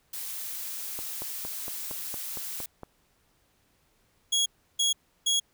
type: noise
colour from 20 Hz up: blue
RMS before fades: -36 dBFS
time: 0.13-2.66 s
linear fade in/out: 5 ms
type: click train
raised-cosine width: 1 ms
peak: -25 dBFS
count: 9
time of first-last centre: 0.99-2.833 s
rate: 4.34 Hz
type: tone bursts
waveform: 25% pulse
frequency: 3322 Hz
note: G#7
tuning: in tune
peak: -19 dBFS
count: 3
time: 4.32-5.4 s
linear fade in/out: 10 ms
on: 140 ms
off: 330 ms
effects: pink hiss -68 dBFS RMS until 5.53 s